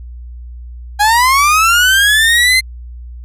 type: linear sweep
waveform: 30% pulse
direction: up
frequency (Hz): 810 to 2088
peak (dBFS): -5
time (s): 0.99-2.61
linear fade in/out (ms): 20
effects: added 60 Hz sine -27 dBFS peak until 3.24 s + resampled to 32000 Hz